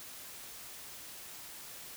silence, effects white hiss -48 dBFS RMS until 1.96 s

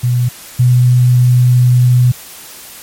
sine tone pair in turn, 123.1 / 124.46 Hz, B2 / B2, -5 / +14 cents, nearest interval unison, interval 19 cents, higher second, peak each -9 / -5 dBFS, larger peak second, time 0.03-0.29 / 0.59-2.12 s, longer second, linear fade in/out 10 ms, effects white hiss -33 dBFS RMS until 2.82 s + MP3 64 kbps

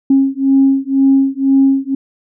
sine beating tone pair, 270 / 272 Hz, C#4 / C#4, -45 / -33 cents, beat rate 2 Hz, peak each -11 dBFS, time 0.1-1.95 s, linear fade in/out 5 ms, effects tanh soft clip ceiling -1 dBFS

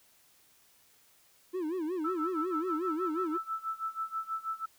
triangle tone with vibrato, 338 Hz, E4, 43 cents sharp, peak -29 dBFS, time 1.53-3.38 s, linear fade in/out 20 ms, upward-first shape sine, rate 5.5 Hz, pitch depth 190 cents each way
sine tone with tremolo, 1318.5 Hz, E6, in tune, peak -30 dBFS, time 2.04-4.66 s, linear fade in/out 10 ms, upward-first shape sine, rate 6.2 Hz, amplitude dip 90%
effects white hiss -64 dBFS RMS until 4.78 s

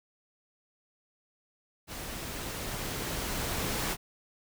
pink noise with level ramp, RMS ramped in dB -40 to -31 dBFS, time 1.87-3.97 s, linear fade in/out 50 ms, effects none

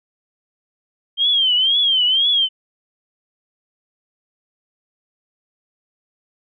sine tone with vibrato, 3163 Hz, G7, 15 cents sharp, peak -13 dBFS, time 1.17-2.49 s, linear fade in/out 50 ms, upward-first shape triangle, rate 2 Hz, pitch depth 150 cents each way, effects none

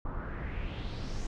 brown noise with low-pass filter sweep, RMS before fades -36 dBFS, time 0.05-1.27 s, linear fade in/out 5 ms, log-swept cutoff 1100 to 6900 Hz, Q 3.2, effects none

